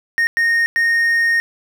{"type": "tone bursts at uneven times", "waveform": "triangle", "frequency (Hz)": 1851, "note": "A#6", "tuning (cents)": -13, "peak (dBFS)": -11, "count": 3, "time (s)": [[0.18, 0.27], [0.37, 0.66], [0.76, 1.4]], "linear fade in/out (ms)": 0, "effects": []}